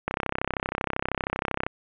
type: click train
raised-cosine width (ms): 0.5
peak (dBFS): -10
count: 53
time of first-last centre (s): 0.08-1.665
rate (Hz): 32.8
effects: resampled to 8000 Hz + 7-bit